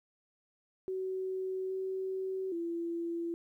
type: tone with pitch steps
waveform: sine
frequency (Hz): 376.4 / 379.3 / 338.2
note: F#4 / F#4 / E4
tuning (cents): +30 / +43 / +44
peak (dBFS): -33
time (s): 0.88-3.34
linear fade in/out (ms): 0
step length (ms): 820
effects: 12-bit